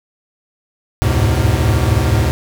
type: tone cluster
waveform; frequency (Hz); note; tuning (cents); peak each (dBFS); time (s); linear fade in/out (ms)
square; 69.4 / 82.9 / 103.8 / 108.2 / 127; C#2 / E2 / G#2 / A2 / B2; +3 / +10 / 0 / -29 / +49; -19; 1.02-2.31; 0
effects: none